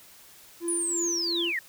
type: tone with tremolo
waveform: triangle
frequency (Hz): 340.8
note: F4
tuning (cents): -42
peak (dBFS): -26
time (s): 0.6-1.53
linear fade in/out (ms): 50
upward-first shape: triangle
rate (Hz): 2.8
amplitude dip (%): 60
type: linear sweep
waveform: sine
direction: down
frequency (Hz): 9956 to 1760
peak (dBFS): -26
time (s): 0.68-1.59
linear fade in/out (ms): 2
effects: white hiss -52 dBFS RMS until 1.68 s